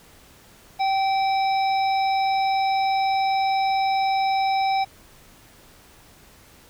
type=harmonic tone with a mistuned harmonic; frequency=775 Hz; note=G5; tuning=20 cents flat; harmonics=1 / 3 / 5 / 7; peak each=-19 / -31 / -35 / -36 dBFS; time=0.79-4.85 s; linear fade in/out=20 ms; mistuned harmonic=7; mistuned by=-78 cents; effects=pink hiss -51 dBFS RMS until 6.69 s